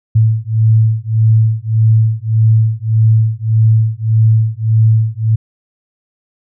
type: beating tone pair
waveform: sine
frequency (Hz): 110 / 111.7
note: A2 / A2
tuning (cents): 0 / +27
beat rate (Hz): 1.7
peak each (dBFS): -11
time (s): 0.15-5.36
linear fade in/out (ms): 10
effects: none